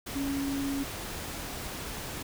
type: tone in noise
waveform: sine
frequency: 277.2 Hz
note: C#4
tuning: in tune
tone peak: -29 dBFS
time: 0.15-0.84 s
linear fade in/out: 10 ms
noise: pink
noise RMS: -38 dBFS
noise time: 0.06-2.23 s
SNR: +6 dB
effects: none